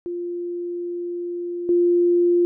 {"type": "tone with level steps", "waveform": "sine", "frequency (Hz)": 349.2, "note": "F4", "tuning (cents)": 0, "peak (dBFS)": [-25, -14], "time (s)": [0.06, 2.45], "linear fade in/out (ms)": 0, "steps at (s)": 1.69, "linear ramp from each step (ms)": 2, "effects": []}